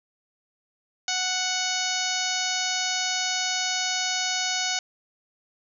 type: harmonic tone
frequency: 740 Hz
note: F#5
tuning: in tune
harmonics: 1 / 2 / 3 / 4 / 5 / 6 / 7 / 8 / 9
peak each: -33 / -33 / -33 / -33 / -33 / -33 / -33 / -33 / -33 dBFS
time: 1.08-4.79 s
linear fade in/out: 2 ms
effects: none